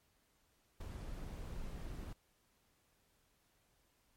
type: noise with ADSR envelope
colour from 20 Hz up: brown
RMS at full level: -40 dBFS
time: 0.8-2.13 s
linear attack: 11 ms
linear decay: 6 ms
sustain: -5 dB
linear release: 4 ms
effects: pink hiss -75 dBFS RMS until 4.16 s + MP3 64 kbps